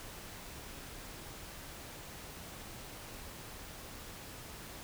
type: silence
effects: pink hiss -48 dBFS RMS until 4.83 s